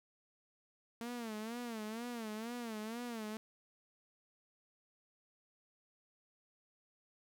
sawtooth tone with vibrato, 227.7 Hz, A#3, 40 cents flat, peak -37 dBFS, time 1.01-3.37 s, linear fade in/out 0 ms, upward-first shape sine, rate 2.1 Hz, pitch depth 120 cents each way, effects none

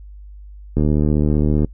click train, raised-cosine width 3 ms, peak -5 dBFS, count 67, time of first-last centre 0.77-1.646 s, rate 75.3 Hz, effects noise-tail reverb RT60 0.1 s tail -24 dB re dry + added 50 Hz sine -35 dBFS peak until 1.73 s

